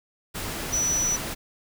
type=tone in noise; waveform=sine; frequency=5920 Hz; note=F#8; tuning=in tune; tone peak=-22 dBFS; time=0.72-1.17 s; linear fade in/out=20 ms; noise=pink; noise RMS=-32 dBFS; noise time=0.34-1.35 s; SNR=+7 dB; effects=none